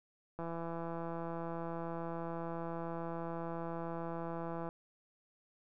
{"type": "click train", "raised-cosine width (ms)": 1, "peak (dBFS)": -28, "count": 719, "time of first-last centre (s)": [0.39, 4.689], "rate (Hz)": 167, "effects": []}